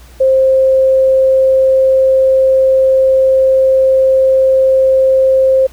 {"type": "tone", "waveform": "sine", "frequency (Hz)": 528, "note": "C5", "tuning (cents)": 16, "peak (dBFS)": -6, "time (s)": [0.2, 5.67], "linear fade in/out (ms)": 10, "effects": ["added 60 Hz sine -36 dBFS peak until 5.72 s", "pink hiss -43 dBFS RMS until 5.72 s"]}